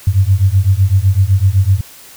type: beating tone pair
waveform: sine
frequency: 92.5 / 100.4 Hz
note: F#2 / G2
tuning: 0 / +42 cents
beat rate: 7.9 Hz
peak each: -11 dBFS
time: 0.07-1.81 s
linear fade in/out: 5 ms
effects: white hiss -38 dBFS RMS until 2.16 s